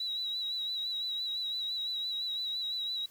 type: tone with vibrato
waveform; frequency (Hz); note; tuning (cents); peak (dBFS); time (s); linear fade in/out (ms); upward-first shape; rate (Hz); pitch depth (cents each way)
sine; 3900; B7; -23; -32; 0-3.06; 5; sine; 5.9; 40
effects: white hiss -60 dBFS RMS until 3.1 s